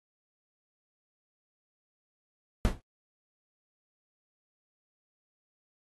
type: noise with exponential decay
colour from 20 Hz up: brown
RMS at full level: -19 dBFS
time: 2.65-2.81 s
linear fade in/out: 0 ms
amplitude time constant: 33 ms
effects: AAC 32 kbps